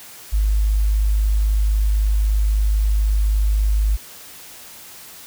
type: tone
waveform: sine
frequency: 51.91 Hz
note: G#1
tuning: in tune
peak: -14 dBFS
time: 0.32-3.97 s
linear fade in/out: 20 ms
effects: white hiss -40 dBFS RMS until 5.26 s